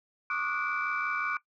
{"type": "tone cluster", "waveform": "sine", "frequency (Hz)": [1105, 1191, 1256, 1462, 2321], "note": ["C#6", "D6", "D#6", "F#6", "D7"], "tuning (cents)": [-6, 24, 16, -21, -21], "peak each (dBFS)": [-37, -34, -38, -32, -34], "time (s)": [0.3, 1.37], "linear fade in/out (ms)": 2, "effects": ["noise-tail reverb RT60 0.1 s tail -19 dB re dry", "tanh soft clip ceiling -20 dBFS"]}